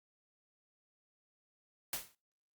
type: noise with exponential decay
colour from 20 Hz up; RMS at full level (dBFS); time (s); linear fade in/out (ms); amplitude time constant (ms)
white; -34; 1.93-2.15; 2; 46
effects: noise-tail reverb RT60 0.3 s tail -22 dB re dry + Opus 48 kbps